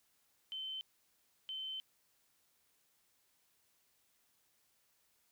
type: tone bursts at uneven times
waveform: sine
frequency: 3077 Hz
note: G7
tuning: 33 cents flat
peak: -40 dBFS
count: 2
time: 0.52-0.81 / 1.49-1.8 s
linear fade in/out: 0 ms
effects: white hiss -75 dBFS RMS until 5.31 s